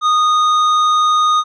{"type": "tone with hard clipping", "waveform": "sine", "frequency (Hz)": 1236, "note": "D#6", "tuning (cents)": -12, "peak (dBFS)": -12, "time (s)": [0.01, 1.44], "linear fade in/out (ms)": 50, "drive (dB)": 8, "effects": ["resampled to 22050 Hz"]}